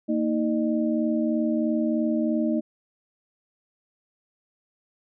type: tone cluster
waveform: sine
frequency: 231 / 314.1 / 608 Hz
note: A#3 / D#4 / D#5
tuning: -16 / +16 / -40 cents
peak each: -24 / -25 / -30 dBFS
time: 0.08-2.61 s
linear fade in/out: 20 ms
effects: none